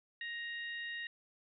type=harmonic tone; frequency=936 Hz; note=A#5; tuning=7 cents sharp; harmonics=2 / 3 / 4; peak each=-40 / -48 / -50 dBFS; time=0.21-1.07 s; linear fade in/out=2 ms; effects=none